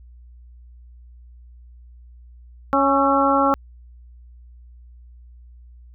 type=harmonic tone with a mistuned harmonic; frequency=276.5 Hz; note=C#4; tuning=4 cents flat; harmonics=1 / 2 / 3 / 4 / 5; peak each=-21 / -21 / -21 / -21 / -21 dBFS; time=2.73-3.54 s; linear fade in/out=0 ms; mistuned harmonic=5; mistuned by=-49 cents; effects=added 60 Hz sine -42 dBFS peak until 5.94 s